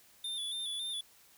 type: tone with vibrato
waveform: square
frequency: 3520 Hz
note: A7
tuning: in tune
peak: -36 dBFS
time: 0.24-1.01 s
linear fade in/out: 5 ms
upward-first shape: square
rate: 3.6 Hz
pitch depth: 41 cents each way
effects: white hiss -62 dBFS RMS until 1.37 s